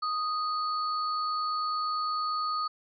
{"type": "tone pair together", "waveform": "sine", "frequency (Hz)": [1244.5, 4435], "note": ["D#6", "C#8"], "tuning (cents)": [0, 0], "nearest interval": "octave + minor seventh", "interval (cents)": 2200, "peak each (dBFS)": [-28, -37], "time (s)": [0.02, 2.68], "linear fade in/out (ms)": 10, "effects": []}